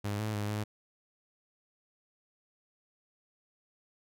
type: tone with pitch steps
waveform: sawtooth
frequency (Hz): 102.6 / 107.8 / 103.7 / 105.9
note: G#2 / A2 / G#2 / G#2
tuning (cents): -21 / -35 / -2 / +34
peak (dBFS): -28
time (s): 0.04-0.64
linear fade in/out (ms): 10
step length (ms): 150
effects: none